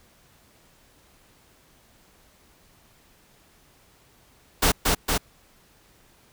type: noise with echo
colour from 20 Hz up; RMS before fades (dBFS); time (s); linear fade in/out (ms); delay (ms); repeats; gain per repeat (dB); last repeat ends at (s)
pink; -19; 4.62-4.72; 10; 230; 2; -2; 5.18
effects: pink hiss -58 dBFS RMS until 6.32 s